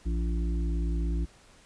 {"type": "harmonic tone with a mistuned harmonic", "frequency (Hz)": 56.9, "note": "A#1", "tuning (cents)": -41, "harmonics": [1, 3, 5, 6], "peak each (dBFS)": [-26, -36, -40, -42], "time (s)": [0.05, 1.26], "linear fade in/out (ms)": 20, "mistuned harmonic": 1, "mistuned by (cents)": 18, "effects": ["pink hiss -57 dBFS RMS until 1.65 s", "resampled to 22050 Hz"]}